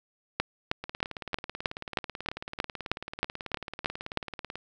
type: two click trains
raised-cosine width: 0.3 ms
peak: -9 / -20 dBFS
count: 13 / 69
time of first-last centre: 0.4-4.174 / 0.84-4.556 s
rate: 3.18 / 18.3 Hz
effects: none